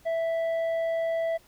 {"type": "tone with tanh clipping", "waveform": "triangle", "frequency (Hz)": 659.3, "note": "E5", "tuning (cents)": 0, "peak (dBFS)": -26, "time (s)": [0.05, 1.38], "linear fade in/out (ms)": 20, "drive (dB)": 10, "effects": ["pink hiss -59 dBFS RMS until 1.47 s"]}